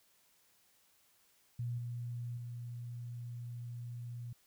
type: tone with level steps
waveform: sine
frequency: 120 Hz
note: B2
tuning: 49 cents flat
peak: -35 / -38 / -41 dBFS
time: 1.59-4.33 s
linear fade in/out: 5 ms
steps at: 1.78 / 2.37 s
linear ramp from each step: 5 ms
effects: white hiss -70 dBFS RMS until 4.46 s